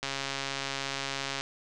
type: click train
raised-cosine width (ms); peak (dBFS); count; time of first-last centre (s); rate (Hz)
0.2; -15; 190; 0.03-1.41; 137
effects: resampled to 24000 Hz + 8-bit